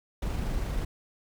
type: noise with amplitude modulation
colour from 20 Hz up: brown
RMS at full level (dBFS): -29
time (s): 0.22-0.85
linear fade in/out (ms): 5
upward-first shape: sine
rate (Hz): 25.3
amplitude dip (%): 25
effects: none